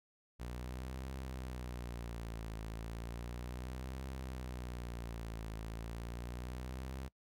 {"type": "tone with vibrato", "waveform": "sawtooth", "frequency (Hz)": 60, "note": "B1", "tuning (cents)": -49, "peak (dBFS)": -38, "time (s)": [0.39, 7.09], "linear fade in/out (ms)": 20, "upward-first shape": "triangle", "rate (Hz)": 0.34, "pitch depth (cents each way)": 170, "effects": ["noise-tail reverb RT60 0.1 s tail -22 dB re dry"]}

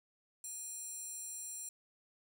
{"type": "tone with high-pass filter", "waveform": "square", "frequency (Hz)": 827, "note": "G#5", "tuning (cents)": -8, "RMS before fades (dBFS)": -45, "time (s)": [0.44, 1.69], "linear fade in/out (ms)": 2, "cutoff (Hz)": 8000, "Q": 8.4, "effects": ["13-bit"]}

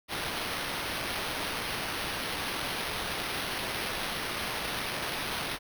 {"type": "noise with sample-and-hold", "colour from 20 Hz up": "violet", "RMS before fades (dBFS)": -34, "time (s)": [0.08, 5.59], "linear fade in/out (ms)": 50, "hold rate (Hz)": 7350, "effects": []}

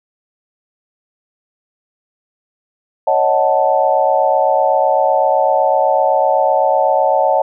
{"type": "chord", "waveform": "sine", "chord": "D# half-diminished seventh", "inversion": "third", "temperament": "equal", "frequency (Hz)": [554.4, 622.3, 740, 880], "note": ["C#5", "D#5", "F#5", "A5"], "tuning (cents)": [0, 0, 0, 0], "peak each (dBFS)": -16, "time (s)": [3.07, 7.42], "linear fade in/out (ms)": 5, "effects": []}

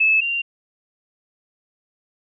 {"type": "tone pair in turn", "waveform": "sine", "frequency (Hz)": [2608, 2773], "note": ["E7", "F7"], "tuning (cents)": [-19, -13], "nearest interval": "minor second", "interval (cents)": 106, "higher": "second", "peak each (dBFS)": [-13, -20], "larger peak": "first", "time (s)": [[0, 0.21], [0.21, 0.42]], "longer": "neither", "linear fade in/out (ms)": 10, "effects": []}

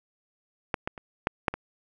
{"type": "clicks", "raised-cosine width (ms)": 0.5, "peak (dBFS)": [-10, -14, -26, -8, -7, -17], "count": 6, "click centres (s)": [0.742, 0.875, 0.978, 1.271, 1.482, 1.54], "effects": []}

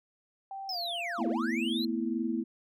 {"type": "tone with pitch glide", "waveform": "sine", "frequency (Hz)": [780, 690.9], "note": ["G5", "F5"], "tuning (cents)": [-9, -19], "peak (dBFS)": -37, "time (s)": [0.51, 1.32], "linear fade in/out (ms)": 2, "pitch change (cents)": -210, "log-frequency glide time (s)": [0.68, 0.78]}
{"type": "linear two-way sweep", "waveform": "triangle", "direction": "down then up", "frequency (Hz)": [5370, 293.9, 4192], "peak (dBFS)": -32, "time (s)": [0.69, 1.85], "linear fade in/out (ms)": 2, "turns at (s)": 1.28}
{"type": "chord", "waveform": "sine", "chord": "A suspended second", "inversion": "none", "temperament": "equal with one note detuned", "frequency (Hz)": [224.6, 246.9, 329.6], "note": ["A3", "B3", "E4"], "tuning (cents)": [36, 0, 0], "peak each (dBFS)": -33, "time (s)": [1.18, 2.44], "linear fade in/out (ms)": 20}
{"effects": []}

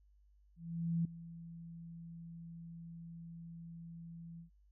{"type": "tone with ADSR envelope", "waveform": "sine", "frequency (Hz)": 167.3, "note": "E3", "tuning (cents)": 26, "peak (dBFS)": -30, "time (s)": [0.56, 4.5], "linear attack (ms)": 490, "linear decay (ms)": 3, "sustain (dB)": -17, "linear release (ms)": 110, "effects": ["added 50 Hz sine -64 dBFS peak until 4.71 s"]}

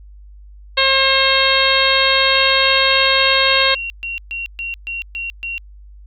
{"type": "harmonic tone", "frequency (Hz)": 536, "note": "C5", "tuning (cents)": 42, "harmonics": [1, 2, 3, 4, 5, 6, 7, 8], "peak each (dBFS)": [-20, -20, -20, -20, -20, -20, -20, -20], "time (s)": [0.77, 3.75], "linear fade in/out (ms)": 10}
{"type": "tone bursts", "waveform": "sine", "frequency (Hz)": 2748, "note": "F7", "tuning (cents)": -29, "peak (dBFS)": -22, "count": 12, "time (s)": [2.35, 5.58], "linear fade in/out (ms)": 0, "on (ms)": 150, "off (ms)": 130}
{"effects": ["added 50 Hz sine -37 dBFS peak until 6.06 s"]}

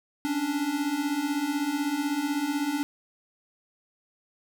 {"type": "beating tone pair", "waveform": "square", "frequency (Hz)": [277.2, 293.2], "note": ["C#4", "D4"], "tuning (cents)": [0, -3], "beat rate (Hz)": 16, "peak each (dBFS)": [-32, -28], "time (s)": [0.25, 2.83], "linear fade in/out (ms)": 0, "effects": []}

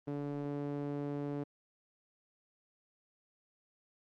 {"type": "tone with band-pass filter", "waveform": "sawtooth", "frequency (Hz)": 144, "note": "D3", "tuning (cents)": -34, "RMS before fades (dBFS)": -38, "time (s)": [0.07, 1.44], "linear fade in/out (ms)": 10, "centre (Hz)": 350, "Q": 1.4, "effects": ["Opus 32 kbps"]}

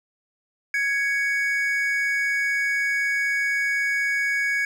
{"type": "tone pair together", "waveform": "triangle", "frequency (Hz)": [1661.2, 2236], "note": ["G#6", "C#7"], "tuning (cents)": [0, 14], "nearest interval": "perfect fourth", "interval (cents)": 514, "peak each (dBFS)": -22, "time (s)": [0.74, 4.65], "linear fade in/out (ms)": 2, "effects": []}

